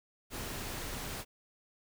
pink noise, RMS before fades -40 dBFS, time 0.3-1.25 s, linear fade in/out 50 ms, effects none

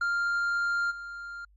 triangle tone with level steps, 1396.9 Hz, F6, in tune, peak -23 / -35 dBFS, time 0.01-1.45 s, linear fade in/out 5 ms, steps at 0.9 s, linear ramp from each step 20 ms, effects added 50 Hz sine -57 dBFS peak until 1.56 s + MP3 32 kbps

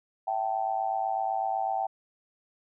sine tone with amplitude modulation, 773 Hz, G5, 24 cents flat, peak -22 dBFS, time 0.27-1.87 s, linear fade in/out 10 ms, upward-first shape sine, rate 108 Hz, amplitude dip 95%, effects none

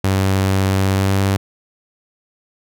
sawtooth tone with pitch glide, 96.2 to 97.6 Hz, G2 to G2, -32 to -7 cents, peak -10 dBFS, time 0.04-1.37 s, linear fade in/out 5 ms, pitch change +25 cents, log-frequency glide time 0.82-1.2 s, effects none

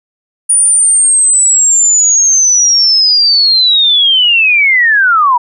sine linear sweep, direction down, 9560 to 932.3 Hz, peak -5 dBFS, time 0.49-5.38 s, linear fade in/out 10 ms, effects none

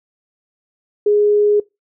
sine tone, 415.3 Hz, G#4, in tune, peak -10 dBFS, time 1.06-1.6 s, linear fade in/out 5 ms, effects noise-tail reverb RT60 0.2 s tail -22 dB re dry

